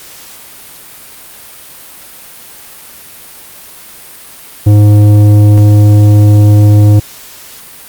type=tone with tanh clipping; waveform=triangle; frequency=104.1 Hz; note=G#2; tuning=5 cents sharp; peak=-3 dBFS; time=4.66-7 s; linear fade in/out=10 ms; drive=15 dB; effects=white hiss -32 dBFS RMS until 7.88 s + Opus 48 kbps